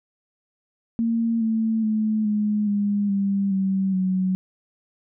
sine tone with pitch steps, 229.4 / 222.7 / 216.3 / 210 / 203.9 / 197.98 / 192.23 / 186.65 Hz, A#3 / A3 / A3 / G#3 / G#3 / G3 / G3 / F#3, -28 / +21 / -29 / +19 / -32 / +17 / -34 / +15 cents, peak -19 dBFS, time 0.99-4.35 s, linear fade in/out 0 ms, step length 420 ms, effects none

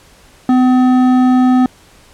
sine tone with hard clipping, 253.8 Hz, B3, 47 cents sharp, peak -9 dBFS, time 0.49-1.66 s, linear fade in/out 2 ms, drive 10 dB, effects pink hiss -45 dBFS RMS until 2.13 s + low-pass 11000 Hz 12 dB/octave

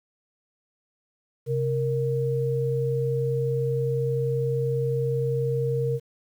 sine tone pair together, 132.8 / 465.2 Hz, C3 / A#4, +26 / -4 cents, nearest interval octave + minor seventh, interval 2170 cents, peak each -25 dBFS, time 1.46-6 s, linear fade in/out 50 ms, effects 9-bit

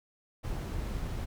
brown noise, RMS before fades -35 dBFS, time 0.43-1.26 s, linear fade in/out 20 ms, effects none

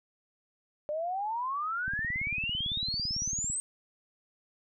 sine exponential sweep, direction up, 587.3 to 8420 Hz, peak -30 dBFS, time 0.89-3.6 s, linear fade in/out 0 ms
click train, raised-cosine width 5 ms, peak -29 dBFS, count 30, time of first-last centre 1.88-3.5 s, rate 17.9 Hz
effects none

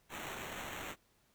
violet noise with sample-and-hold, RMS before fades -44 dBFS, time 0.09-0.96 s, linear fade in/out 50 ms, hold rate 4900 Hz, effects pink hiss -72 dBFS RMS until 1.34 s

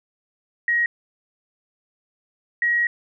sine tone pair in turn, 1890 / 1899.4 Hz, A#6 / A#6, +23 / +32 cents, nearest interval unison, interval 9 cents, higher second, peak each -17 dBFS, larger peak neither, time 0.68-0.86 / 2.62-2.87 s, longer second, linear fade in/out 2 ms, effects none

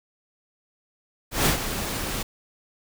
pink noise with ADSR envelope, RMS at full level -19 dBFS, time 1.31-2.23 s, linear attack 150 ms, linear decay 110 ms, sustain -10 dB, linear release 6 ms, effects none

